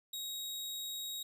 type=tone; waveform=sawtooth; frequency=3790 Hz; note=A#7; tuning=28 cents sharp; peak=-36 dBFS; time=0.13-1.23 s; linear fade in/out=5 ms; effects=none